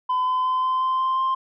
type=tone with pitch steps; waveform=sine; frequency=1012 / 1018.5 / 1024.9 / 1031.5 / 1038.1 / 1044.7 / 1051.3 Hz; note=B5 / C6 / C6 / C6 / C6 / C6 / C6; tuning=+42 / -47 / -36 / -25 / -14 / -3 / +8 cents; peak=-17 dBFS; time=0.09-1.35 s; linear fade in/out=10 ms; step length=180 ms; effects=tanh soft clip ceiling -18 dBFS